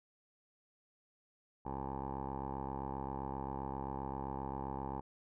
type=tone with low-pass filter; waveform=10% pulse; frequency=67.6 Hz; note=C#2; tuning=43 cents flat; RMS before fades=-41 dBFS; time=1.65-5.01 s; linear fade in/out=10 ms; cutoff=840 Hz; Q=7.1; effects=none